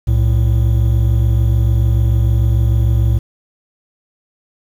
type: tone pair together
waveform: triangle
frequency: 64.81 / 111.6 Hz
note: C2 / A2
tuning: -16 / +25 cents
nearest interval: major sixth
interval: 941 cents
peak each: -11 dBFS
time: 0.07-3.19 s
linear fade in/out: 10 ms
effects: 7-bit